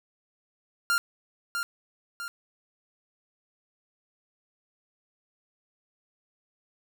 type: tone with echo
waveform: 45% pulse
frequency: 1396.9 Hz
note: F6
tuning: in tune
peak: -22 dBFS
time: 0.9-0.98 s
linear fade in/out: 0 ms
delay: 650 ms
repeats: 2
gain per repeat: -6 dB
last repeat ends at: 2.28 s
effects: none